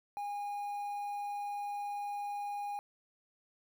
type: tone with quantisation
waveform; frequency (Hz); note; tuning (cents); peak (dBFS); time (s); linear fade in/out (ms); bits
triangle; 817; G#5; -29; -34; 0.17-2.79; 0; 10
effects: none